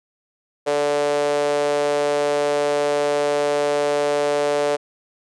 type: tone with high-pass filter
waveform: sawtooth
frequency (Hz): 145.8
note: D3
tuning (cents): -12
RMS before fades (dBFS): -20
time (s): 0.66-4.77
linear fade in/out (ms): 20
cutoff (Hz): 510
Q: 8.5
effects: resampled to 22050 Hz